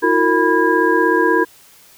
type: tone cluster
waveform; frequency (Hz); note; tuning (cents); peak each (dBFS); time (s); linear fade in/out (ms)
sine; 324.3 / 360.6 / 457.9 / 987 / 1632; E4 / F#4 / A#4 / B5 / G#6; -28 / -45 / -31 / -1 / -31; -18; 0.02-1.45; 20
effects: white hiss -47 dBFS RMS until 1.97 s